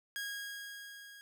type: tone with level ramp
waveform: sawtooth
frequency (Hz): 1639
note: G#6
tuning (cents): -23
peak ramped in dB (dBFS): -33 to -48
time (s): 0.16-1.21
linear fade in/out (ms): 0
effects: none